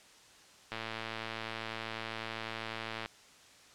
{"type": "click train", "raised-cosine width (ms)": 0.3, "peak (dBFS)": -22, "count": 263, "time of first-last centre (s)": [0.72, 3.059], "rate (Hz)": 112, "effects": ["white hiss -58 dBFS RMS until 3.74 s", "low-pass 7000 Hz 12 dB/octave"]}